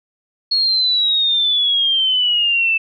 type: exponential sweep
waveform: sine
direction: down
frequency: 4339 to 2632 Hz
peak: -13 dBFS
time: 0.51-2.78 s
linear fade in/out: 10 ms
effects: none